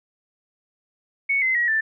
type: tone with pitch steps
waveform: sine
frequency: 2217 / 2057 / 1907.8 / 1769.8 Hz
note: C#7 / C7 / A#6 / A6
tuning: 0 / -30 / +40 / +10 cents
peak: -18 dBFS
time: 1.29-1.81 s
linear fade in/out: 10 ms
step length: 130 ms
effects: none